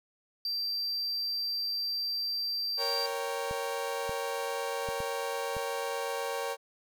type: tone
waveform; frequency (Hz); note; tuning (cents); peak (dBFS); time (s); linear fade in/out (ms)
triangle; 4699; D8; 0; -29; 0.45-3.06; 2
type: chord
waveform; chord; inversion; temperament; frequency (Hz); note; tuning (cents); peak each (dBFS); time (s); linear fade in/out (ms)
30% pulse; G diminished; first; equal; 466.2 / 554.4 / 784; Bb4 / Db5 / G5; 0 / 0 / 0; -33 / -33 / -36; 2.77-6.57; 50
type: clicks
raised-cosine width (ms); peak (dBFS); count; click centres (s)
5; -29; 5; 3.511 / 4.094 / 4.888 / 5.004 / 5.567
effects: none